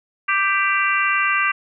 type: harmonic tone with a mistuned harmonic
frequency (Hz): 392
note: G4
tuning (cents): 0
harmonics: 3 / 4 / 5 / 6 / 7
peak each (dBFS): -21 / -22 / -23 / -24 / -24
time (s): 0.28-1.52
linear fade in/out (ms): 10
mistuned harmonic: 5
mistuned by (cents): +27
effects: none